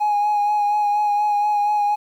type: tone with vibrato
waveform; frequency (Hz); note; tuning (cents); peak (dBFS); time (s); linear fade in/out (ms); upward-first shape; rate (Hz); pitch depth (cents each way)
triangle; 830.6; G#5; 0; -13; 0-1.96; 20; sine; 4.2; 22
effects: tanh soft clip ceiling -12 dBFS + 9-bit